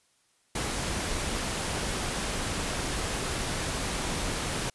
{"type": "noise", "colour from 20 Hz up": "pink", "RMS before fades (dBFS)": -31, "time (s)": [0.55, 4.7], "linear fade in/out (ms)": 5, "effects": ["white hiss -68 dBFS RMS until 4.74 s", "resampled to 24000 Hz"]}